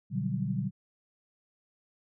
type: chord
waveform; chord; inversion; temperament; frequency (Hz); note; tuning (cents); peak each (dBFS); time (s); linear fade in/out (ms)
sine; G major seventh; first; just; 122.5 / 147 / 183.75 / 196; B2 / D3 / F#3 / G3; -14 / +2 / -12 / 0; -34; 0.1-0.71; 50
effects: none